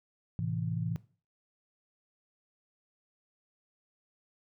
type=chord; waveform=sine; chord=A minor; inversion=none; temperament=equal; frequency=110 / 130.81 / 164.81 Hz; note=A2 / C3 / E3; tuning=0 / 0 / 0 cents; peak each=-34 / -37 / -34 dBFS; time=0.39-0.96 s; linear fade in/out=0 ms; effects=noise-tail reverb RT60 0.4 s tail -19 dB re dry